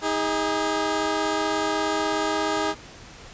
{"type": "tone pair together", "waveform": "15% pulse", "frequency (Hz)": [315.9, 409], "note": ["D#4", "G#4"], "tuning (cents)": [26, -26], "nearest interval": "major third", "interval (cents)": 448, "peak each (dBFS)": -19, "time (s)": [0.01, 2.75], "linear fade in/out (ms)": 50, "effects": ["pink hiss -44 dBFS RMS until 3.33 s", "resampled to 16000 Hz"]}